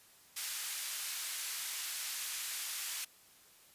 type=band-pass noise; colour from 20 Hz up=white; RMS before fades=-40 dBFS; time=0.36-3.05 s; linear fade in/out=10 ms; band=1500 to 13000 Hz; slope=12 dB/octave; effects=white hiss -62 dBFS RMS until 3.74 s + resampled to 32000 Hz